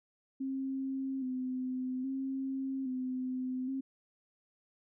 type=tone with vibrato; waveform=sine; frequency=261.6 Hz; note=C4; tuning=in tune; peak=-33 dBFS; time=0.4-3.81 s; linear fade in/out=10 ms; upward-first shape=square; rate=0.61 Hz; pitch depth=38 cents each way; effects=none